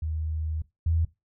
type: tone pair in turn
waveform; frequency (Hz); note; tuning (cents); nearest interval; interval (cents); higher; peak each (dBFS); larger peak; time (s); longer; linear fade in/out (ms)
sine; 78.6 / 81.99; D#2 / E2; +18 / -9; minor second; 73; second; -27 / -21; second; 0.02-0.62 / 0.86-1.05; first; 5
effects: noise-tail reverb RT60 0.2 s tail -18 dB re dry